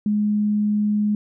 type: tone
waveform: sine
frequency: 209.2 Hz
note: G#3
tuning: 13 cents sharp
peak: -17 dBFS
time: 0.06-1.15 s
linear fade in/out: 2 ms
effects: none